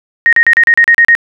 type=tone bursts; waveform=sine; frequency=1864.7 Hz; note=A#6; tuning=in tune; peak=-3 dBFS; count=9; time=0.26-1.151 s; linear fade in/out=0 ms; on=67 ms; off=36 ms; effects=none